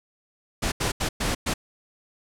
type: noise bursts at uneven times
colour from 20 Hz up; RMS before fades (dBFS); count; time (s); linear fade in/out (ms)
pink; -25; 5; 0.62-0.72 / 0.8-0.92 / 1-1.09 / 1.2-1.35 / 1.46-1.54; 10
effects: low-pass 10000 Hz 12 dB/octave